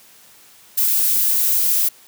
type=noise; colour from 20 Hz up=violet; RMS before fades=-17 dBFS; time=0.77-1.89 s; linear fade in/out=10 ms; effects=white hiss -48 dBFS RMS until 2.07 s + high-pass 100 Hz 12 dB/octave